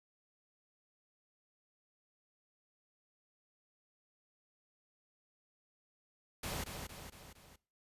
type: noise with echo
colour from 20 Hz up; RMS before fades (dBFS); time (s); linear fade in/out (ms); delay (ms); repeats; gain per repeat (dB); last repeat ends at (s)
pink; -40; 6.43-6.64; 5; 230; 4; -5; 7.56
effects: noise-tail reverb RT60 0.4 s tail -22 dB re dry + resampled to 32000 Hz